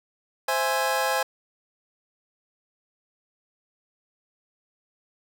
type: chord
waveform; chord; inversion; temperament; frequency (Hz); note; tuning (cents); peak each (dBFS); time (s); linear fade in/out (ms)
25% pulse; C augmented; none; equal with one note detuned; 523.3 / 661.2 / 830.6; C5 / E5 / G#5; 0 / +5 / 0; -23 / -26 / -22; 0.48-1.23; 5
effects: none